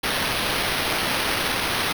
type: noise with sample-and-hold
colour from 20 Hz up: white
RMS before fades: -24 dBFS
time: 0.03-1.93 s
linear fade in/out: 10 ms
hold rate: 7350 Hz
effects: none

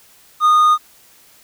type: tone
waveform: triangle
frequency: 1230 Hz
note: D#6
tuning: 20 cents flat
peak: -7 dBFS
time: 0.4-0.78 s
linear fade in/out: 50 ms
effects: white hiss -49 dBFS RMS until 1.43 s

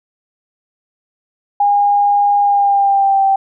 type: tone with pitch glide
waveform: sine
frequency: 814 to 779.9 Hz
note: G#5 to G5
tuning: -35 to -9 cents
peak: -9 dBFS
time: 1.6-3.36 s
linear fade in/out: 5 ms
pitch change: -74 cents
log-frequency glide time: 2.4-3.25 s
effects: none

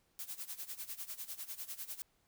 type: noise with tremolo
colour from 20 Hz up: blue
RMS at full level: -42 dBFS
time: 0.19-2.02 s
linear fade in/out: 0 ms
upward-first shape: sine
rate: 10 Hz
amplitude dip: 85%
effects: pink hiss -75 dBFS RMS until 2.27 s

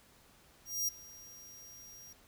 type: tone with ADSR envelope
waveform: sawtooth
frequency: 5700 Hz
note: F8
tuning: 34 cents sharp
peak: -27 dBFS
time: 0.65-2.13 s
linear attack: 230 ms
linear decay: 12 ms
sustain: -21 dB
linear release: 4 ms
effects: pink hiss -63 dBFS RMS until 2.27 s

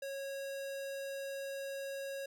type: tone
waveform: square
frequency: 549 Hz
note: C#5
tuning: 17 cents flat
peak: -40 dBFS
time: 0.02-2.26 s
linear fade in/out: 5 ms
effects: none

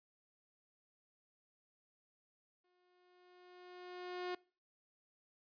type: tone with exponential growth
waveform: sawtooth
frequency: 360 Hz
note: F#4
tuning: 47 cents flat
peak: -34 dBFS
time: 2.64-4.35 s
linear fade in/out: 5 ms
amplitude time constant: 370 ms
effects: noise-tail reverb RT60 0.4 s tail -24 dB re dry + resampled to 11025 Hz

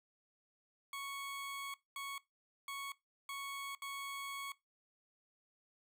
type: tone bursts at uneven times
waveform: 20% pulse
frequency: 1108.7 Hz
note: C#6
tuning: in tune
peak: -37 dBFS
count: 5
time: 0.93-1.74 / 1.96-2.18 / 2.68-2.92 / 3.29-3.75 / 3.82-4.52 s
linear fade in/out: 2 ms
effects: noise-tail reverb RT60 0.2 s tail -21 dB re dry

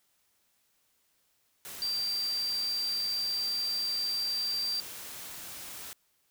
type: tone in noise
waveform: sine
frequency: 4699 Hz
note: D8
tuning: in tune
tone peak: -29 dBFS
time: 1.82-4.8 s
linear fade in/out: 0 ms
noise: white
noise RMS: -43 dBFS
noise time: 1.65-5.93 s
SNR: +11 dB
effects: white hiss -72 dBFS RMS until 6.3 s

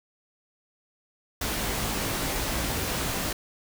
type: noise with comb filter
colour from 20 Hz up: pink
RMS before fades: -29 dBFS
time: 1.41-3.33 s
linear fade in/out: 5 ms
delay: 18 ms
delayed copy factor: +0.5
effects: none

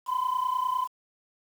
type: tone pair together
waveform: sine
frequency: 1000 / 1029.9 Hz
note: B5 / C6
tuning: +21 / -28 cents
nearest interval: minor second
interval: 51 cents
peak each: -26 dBFS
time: 0.06-0.88 s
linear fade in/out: 50 ms
effects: tanh soft clip ceiling -21 dBFS + 8-bit

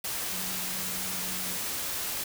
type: tone in noise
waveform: sine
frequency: 184.8 Hz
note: F#3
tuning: 2 cents flat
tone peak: -43 dBFS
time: 0.32-1.57 s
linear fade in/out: 5 ms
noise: white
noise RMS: -33 dBFS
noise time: 0.04-2.24 s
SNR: -13 dB
effects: none

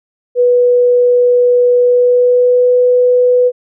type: tone with pitch glide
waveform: sine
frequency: 490.5 to 495.6 Hz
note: B4 to B4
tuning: -12 to +6 cents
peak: -6 dBFS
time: 0.35-3.52 s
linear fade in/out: 50 ms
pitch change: +18 cents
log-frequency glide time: 1.77-2.71 s
effects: none

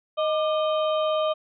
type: harmonic tone with a mistuned harmonic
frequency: 622.3 Hz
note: D#5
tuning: in tune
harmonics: 1 / 2 / 4 / 5 / 6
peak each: -22 / -28 / -42 / -35 / -42 dBFS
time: 0.17-1.34 s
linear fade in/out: 20 ms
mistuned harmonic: 2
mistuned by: -72 cents
effects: none

